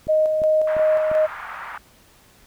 click train, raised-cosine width 3 ms, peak -22 dBFS, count 4, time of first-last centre 0.07-1.115 s, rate 2.87 Hz
sine tone with tremolo, 622.3 Hz, D#5, in tune, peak -14 dBFS, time 0.08-1.27 s, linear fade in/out 20 ms, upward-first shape square, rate 2.8 Hz, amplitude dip 35%
white band-pass noise, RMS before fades -34 dBFS, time 0.67-1.78 s, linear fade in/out 5 ms, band 860 to 1600 Hz, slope 24 dB/octave
effects pink hiss -53 dBFS RMS until 2.46 s

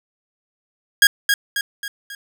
sawtooth tone with echo, 1637 Hz, G#6, 25 cents flat, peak -4 dBFS, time 1.02-1.07 s, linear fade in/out 2 ms, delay 270 ms, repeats 4, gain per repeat -6 dB, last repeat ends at 2.15 s, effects none

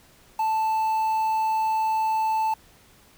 triangle tone with quantisation, 880 Hz, A5, in tune, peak -19 dBFS, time 0.39-2.54 s, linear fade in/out 5 ms, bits 7, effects pink hiss -55 dBFS RMS until 3.17 s

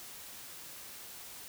silence, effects white hiss -48 dBFS RMS until 1.48 s

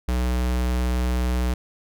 square tone, 61.8 Hz, B1, 2 cents sharp, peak -21 dBFS, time 0.08-1.54 s, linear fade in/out 5 ms, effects none

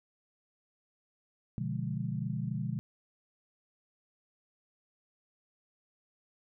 sine chord, B diminished seventh, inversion none, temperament equal, 123.47 / 146.83 / 174.61 / 207.7 Hz, B2 / D3 / F3 / Ab3, 0 / 0 / 0 / 0 cents, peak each -36 / -37 / -38 / -39 dBFS, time 1.58-2.79 s, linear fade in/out 0 ms, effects none

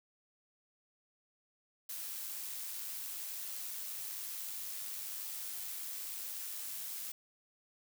blue noise with amplitude modulation, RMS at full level -41 dBFS, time 1.89-7.12 s, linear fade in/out 5 ms, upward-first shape sine, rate 101 Hz, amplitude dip 30%, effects none

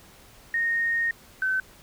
sine tone pair in turn, 1853 / 1527.8 Hz, A#6 / G6, -11 / -45 cents, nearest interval minor third, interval 334 cents, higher first, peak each -22 dBFS, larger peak neither, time 0.54-1.11 / 1.42-1.6 s, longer first, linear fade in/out 2 ms, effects pink hiss -52 dBFS RMS until 1.82 s

